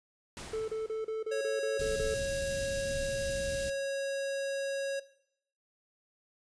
pink noise with exponential decay, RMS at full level -41 dBFS, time 0.37-1.48 s, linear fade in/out 0 ms, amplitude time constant 240 ms
triangle tone bursts, 440 Hz, A4, in tune, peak -29 dBFS, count 9, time 0.53-2.144 s, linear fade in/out 5 ms, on 150 ms, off 33 ms
square tone, 550 Hz, C#5, 14 cents flat, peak -33 dBFS, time 1.31-5 s, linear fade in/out 10 ms
pink band-stop noise, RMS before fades -39 dBFS, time 1.79-3.7 s, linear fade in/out 5 ms, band 210 to 4400 Hz, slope 12 dB/octave
effects noise-tail reverb RT60 0.7 s tail -17 dB re dry + resampled to 22050 Hz

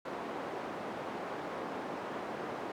white band-pass noise, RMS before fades -40 dBFS, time 0.05-2.72 s, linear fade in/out 5 ms, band 220 to 820 Hz, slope 12 dB/octave, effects none

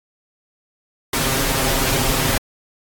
pink noise with comb filter, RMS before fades -19 dBFS, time 1.13-2.38 s, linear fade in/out 5 ms, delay 7.5 ms, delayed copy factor +0.9, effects AAC 64 kbps

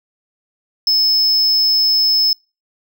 triangle tone, 5220 Hz, E8, 18 cents flat, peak -10 dBFS, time 0.87-2.33 s, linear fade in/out 2 ms, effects noise-tail reverb RT60 0.3 s tail -26 dB re dry

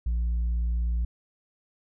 triangle tone with tanh clipping, 58.2 Hz, A#1, 2 cents flat, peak -24 dBFS, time 0.06-1.05 s, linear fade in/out 5 ms, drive 7 dB, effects none

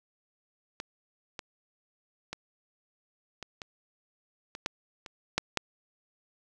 clicks, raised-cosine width 0.2 ms, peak -19 / -20 / -19 / -22 / -22 / -23 / -12 / -25 / -8 / -9 dBFS, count 10, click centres 0.801 / 1.392 / 2.33 / 3.427 / 3.618 / 4.551 / 4.661 / 5.062 / 5.38 / 5.573 s, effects none

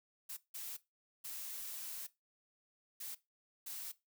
blue noise bursts at uneven times, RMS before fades -45 dBFS, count 5, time 0.29-0.37 / 0.54-0.77 / 1.24-2.07 / 3-3.15 / 3.66-3.92 s, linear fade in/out 10 ms, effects noise-tail reverb RT60 0.2 s tail -17 dB re dry

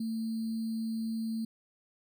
sine tone with sample-and-hold, 224.1 Hz, A3, 32 cents sharp, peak -31 dBFS, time 0-1.45 s, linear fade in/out 5 ms, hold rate 4410 Hz, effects none

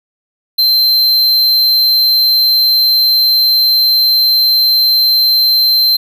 square tone, 4115 Hz, C8, 30 cents flat, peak -8 dBFS, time 0.58-5.97 s, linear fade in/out 10 ms, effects none

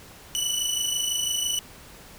20% pulse tone pair together, 2954 / 2980 Hz, F#7 / F#7, -3 / +12 cents, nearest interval unison, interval 15 cents, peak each -22 dBFS, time 0.35-1.59 s, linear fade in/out 0 ms, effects pink hiss -47 dBFS RMS until 2.18 s

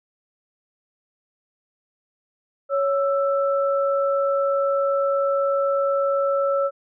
sine tone pair together, 555.4 / 1326 Hz, C#5 / E6, +3 / +10 cents, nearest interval octave + minor third, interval 1507 cents, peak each -19 / -25 dBFS, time 2.69-6.71 s, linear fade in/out 50 ms, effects none

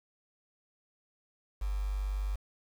sine tone with quantisation, 49.44 Hz, G1, 15 cents sharp, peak -30 dBFS, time 1.61-2.36 s, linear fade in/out 10 ms, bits 8, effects none

